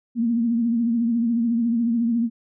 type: tone with vibrato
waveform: sine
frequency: 233.1 Hz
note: A#3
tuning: in tune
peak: -18 dBFS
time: 0.15-2.3 s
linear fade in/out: 50 ms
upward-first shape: triangle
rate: 14 Hz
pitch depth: 73 cents each way
effects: none